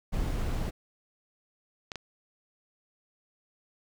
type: noise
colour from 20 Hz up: brown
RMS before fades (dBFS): -30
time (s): 0.12-0.71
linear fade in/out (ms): 20
type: clicks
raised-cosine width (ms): 0.2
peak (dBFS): -19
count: 2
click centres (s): 1.918 / 1.957
effects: none